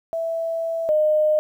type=tone pair in turn; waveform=sine; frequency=659.3 / 612.5 Hz; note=E5 / D#5; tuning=0 / -27 cents; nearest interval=minor second; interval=127 cents; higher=first; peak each=-22 / -15 dBFS; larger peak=second; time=0.13-0.89 / 0.89-1.39 s; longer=first; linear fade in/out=0 ms; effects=9-bit